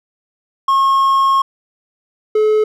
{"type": "tone pair in turn", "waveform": "triangle", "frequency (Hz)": [1084, 429.4], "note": ["C#6", "A4"], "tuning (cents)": [-39, -42], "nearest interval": "octave + major third", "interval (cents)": 1603, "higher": "first", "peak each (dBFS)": -8, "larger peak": "neither", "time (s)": [[0.68, 1.42], [2.35, 2.64]], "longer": "first", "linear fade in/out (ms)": 5, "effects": []}